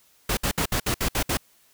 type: noise bursts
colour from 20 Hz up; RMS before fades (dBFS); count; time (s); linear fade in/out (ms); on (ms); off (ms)
pink; -24; 8; 0.29-1.372; 5; 81; 62
effects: white hiss -60 dBFS RMS until 1.73 s